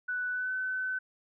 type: tone with pitch glide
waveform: sine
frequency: 1487 to 1515.6 Hz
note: F#6 to F#6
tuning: +8 to +41 cents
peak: -30 dBFS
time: 0.08-0.99 s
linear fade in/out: 10 ms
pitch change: +33 cents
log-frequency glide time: 0.31-0.52 s
effects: none